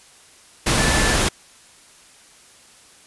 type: tone in noise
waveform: sine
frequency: 1747 Hz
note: A6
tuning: 13 cents flat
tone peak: -24 dBFS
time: 0.79-1.15 s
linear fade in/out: 10 ms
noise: pink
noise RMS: -18 dBFS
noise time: 0.66-1.29 s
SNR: -9 dB
effects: white hiss -49 dBFS RMS until 3.06 s + resampled to 24000 Hz